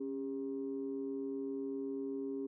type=tone pair together; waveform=sine; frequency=274.5 / 402.3 Hz; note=C#4 / G4; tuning=-17 / +45 cents; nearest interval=perfect fifth; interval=662 cents; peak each=-38 / -39 dBFS; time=0-2.47 s; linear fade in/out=10 ms; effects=tanh soft clip ceiling -30 dBFS